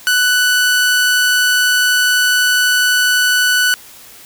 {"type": "tone", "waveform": "sawtooth", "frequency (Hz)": 1488, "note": "F#6", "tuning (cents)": 9, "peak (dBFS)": -7, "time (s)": [0.07, 3.74], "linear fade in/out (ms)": 0, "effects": ["white hiss -39 dBFS RMS until 4.25 s"]}